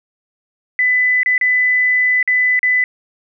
sine tone with dropouts, 2000 Hz, B6, 21 cents sharp, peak -11 dBFS, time 0.79-2.84 s, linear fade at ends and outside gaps 1 ms, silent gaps 1.232-1.26 / 1.379-1.412 / 2.228-2.276 / 2.592-2.63 s, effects none

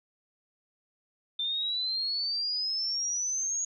sine exponential sweep, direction up, 3562 to 6710 Hz, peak -28 dBFS, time 1.39-3.65 s, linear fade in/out 5 ms, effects none

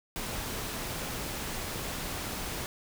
pink noise, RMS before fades -36 dBFS, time 0.16-2.66 s, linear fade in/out 0 ms, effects none

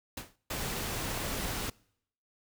pink noise with exponential decay, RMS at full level -35 dBFS, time 0.17-0.36 s, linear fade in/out 5 ms, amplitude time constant 41 ms
pink noise, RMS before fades -35 dBFS, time 0.5-1.7 s, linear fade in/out 5 ms
effects noise-tail reverb RT60 0.7 s tail -25 dB re dry

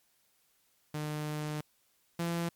sawtooth tone pair in turn, 151.2 / 169.72 Hz, D#3 / F3, -49 / -49 cents, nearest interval major second, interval 200 cents, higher second, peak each -30 / -27 dBFS, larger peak second, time 0.94-1.61 / 2.19-2.49 s, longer first, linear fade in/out 5 ms, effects white hiss -71 dBFS RMS until 2.55 s + MP3 96 kbps

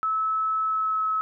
sine tone with pitch glide, 1300 to 1290.3 Hz, E6 to E6, -24 to -37 cents, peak -22 dBFS, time 0.03-1.21 s, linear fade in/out 0 ms, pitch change -13 cents, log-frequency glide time 0.65-1.03 s, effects none

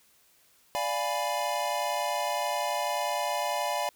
square chord, D diminished seventh, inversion none, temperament equal, 587.3 / 698.5 / 830.6 / 987.8 Hz, D5 / F5 / Ab5 / Cb6, 0 / 0 / 0 / 0 cents, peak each -34 dBFS, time 0.75-3.89 s, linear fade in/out 0 ms, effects white hiss -63 dBFS RMS until 3.95 s

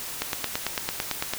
click train, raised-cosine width 0.2 ms, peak -8 dBFS, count 11, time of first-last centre 0.22-1.336 s, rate 8.96 Hz, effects white hiss -35 dBFS RMS until 1.38 s

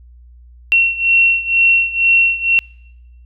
sine beating tone pair, 2723 / 2725.1 Hz, F7 / F7, -44 / -43 cents, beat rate 2.1 Hz, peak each -12 / -15 dBFS, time 0.72-2.59 s, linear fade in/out 0 ms, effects noise-tail reverb RT60 1.0 s tail -26 dB re dry + added 60 Hz sine -39 dBFS peak until 3.25 s

